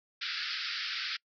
white band-pass noise, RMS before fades -36 dBFS, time 0.21-1.17 s, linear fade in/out 10 ms, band 1300 to 5200 Hz, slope 96 dB/octave, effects noise-tail reverb RT60 0.1 s tail -26 dB re dry

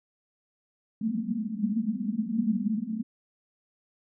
white band-pass noise, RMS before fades -29 dBFS, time 1.01-3.03 s, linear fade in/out 5 ms, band 200 to 230 Hz, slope 96 dB/octave, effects none

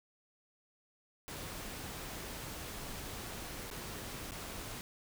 pink noise with dropouts, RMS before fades -44 dBFS, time 1.28-4.81 s, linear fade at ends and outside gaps 0 ms, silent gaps 3.702-3.712 / 4.309-4.319 s, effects none

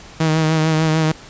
sawtooth tone with vibrato, 158.2 Hz, D#3, 29 cents sharp, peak -10 dBFS, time 0.2-1.12 s, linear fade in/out 5 ms, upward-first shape triangle, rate 6.7 Hz, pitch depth 38 cents each way, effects pink hiss -40 dBFS RMS until 1.29 s + resampled to 16000 Hz

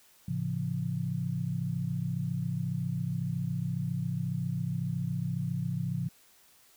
sine chord, A augmented, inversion none, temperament just, 110 / 137.5 / 171.88 Hz, A2 / C#3 / E#3, 0 / -14 / -27 cents, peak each -36 / -33 / -33 dBFS, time 0.28-6.09 s, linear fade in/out 5 ms, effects white hiss -61 dBFS RMS until 6.76 s

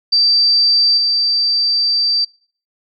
sine tone with level steps, 4665 Hz, D8, 12 cents flat, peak -9 / -12 dBFS, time 0.12-2.25 s, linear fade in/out 10 ms, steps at 0.97 s, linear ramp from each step 10 ms, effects noise-tail reverb RT60 0.5 s tail -25 dB re dry

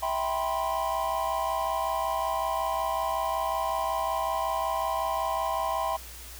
triangle chord, C major seventh, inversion first, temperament just, 654.1 / 784.9 / 981.1 / 1046.5 Hz, E5 / G5 / B5 / C6, -14 / +2 / -12 / 0 cents, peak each -30 dBFS, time 0.02-5.97 s, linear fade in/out 10 ms, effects added 60 Hz sine -45 dBFS peak until 6.39 s + white hiss -45 dBFS RMS until 6.39 s

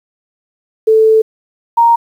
sine tone pair in turn, 440 / 932.3 Hz, A4 / A#5, 0 / 0 cents, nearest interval octave + minor second, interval 1300 cents, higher second, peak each -5 dBFS, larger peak neither, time 0.87-1.22 / 1.77-1.96 s, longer first, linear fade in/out 10 ms, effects 7-bit

